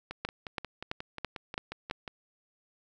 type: two click trains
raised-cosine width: 0.3 ms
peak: -22 / -16 dBFS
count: 12 / 6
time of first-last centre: 0.11-2.078 / 0.25-1.911 s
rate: 5.59 / 3.01 Hz
effects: none